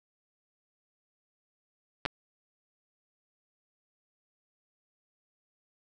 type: clicks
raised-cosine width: 0.3 ms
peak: -14 dBFS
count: 2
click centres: 2.053 / 2.06 s
effects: none